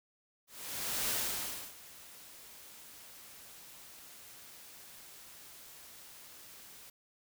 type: noise with ADSR envelope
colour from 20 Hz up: white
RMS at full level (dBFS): -33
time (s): 0.47-6.9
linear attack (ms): 630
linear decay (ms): 630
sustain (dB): -20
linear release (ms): 5
effects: none